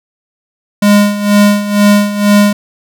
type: tone with tremolo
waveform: square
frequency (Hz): 205.3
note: G#3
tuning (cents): -20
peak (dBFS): -4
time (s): 0.82-2.53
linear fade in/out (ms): 5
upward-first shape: sine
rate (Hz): 2.1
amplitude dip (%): 75
effects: none